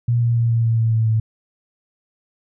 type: tone with pitch steps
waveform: sine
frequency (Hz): 119.1 / 117.87 / 116.65 / 115.44 / 114.25 / 113.07 / 111.9 / 110.74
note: A#2 / A#2 / A#2 / A#2 / A#2 / A2 / A2 / A2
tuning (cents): +38 / +20 / +2 / -16 / -34 / +48 / +30 / +12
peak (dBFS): -14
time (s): 0.08-1.2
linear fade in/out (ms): 5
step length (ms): 140
effects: none